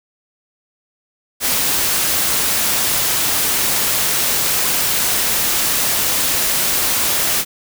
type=noise; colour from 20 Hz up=white; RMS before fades=-17 dBFS; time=1.4-7.45 s; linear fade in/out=50 ms; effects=none